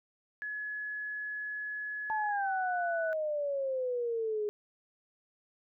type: tone with pitch glide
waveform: sine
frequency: 1697 to 1485.9 Hz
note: G#6 to F#6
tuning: +37 to +7 cents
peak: -35 dBFS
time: 0.42-3.13 s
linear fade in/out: 0 ms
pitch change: -230 cents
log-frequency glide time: 2.28-2.51 s
type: exponential sweep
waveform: sine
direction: down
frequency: 880 to 412.9 Hz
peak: -30 dBFS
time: 2.1-4.49 s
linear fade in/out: 0 ms
effects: none